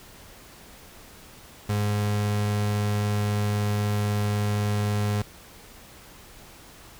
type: tone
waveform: 35% pulse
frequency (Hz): 103.83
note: G#2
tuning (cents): 0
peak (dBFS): -21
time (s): 1.69-5.22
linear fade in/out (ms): 5
effects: pink hiss -48 dBFS RMS until 6.99 s